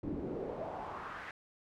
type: noise with band-pass filter sweep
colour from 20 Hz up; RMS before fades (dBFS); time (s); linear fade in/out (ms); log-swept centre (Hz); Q
brown; -41; 0.03-1.31; 2; 260 to 1800; 2.8
effects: none